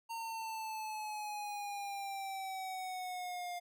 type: exponential sweep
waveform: square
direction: down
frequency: 919 to 704 Hz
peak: -40 dBFS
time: 0.09-3.6 s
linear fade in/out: 20 ms
effects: none